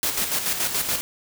white noise with tremolo, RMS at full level -23 dBFS, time 0.03-1.01 s, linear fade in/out 0 ms, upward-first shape square, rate 7 Hz, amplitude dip 50%, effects none

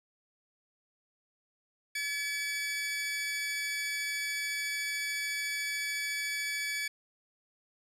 sawtooth tone pair together, 1711.8 / 2287 Hz, A6 / D7, -48 / -47 cents, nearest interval perfect fourth, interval 501 cents, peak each -34 / -30 dBFS, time 1.95-6.88 s, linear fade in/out 5 ms, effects low-pass 12000 Hz 12 dB/octave

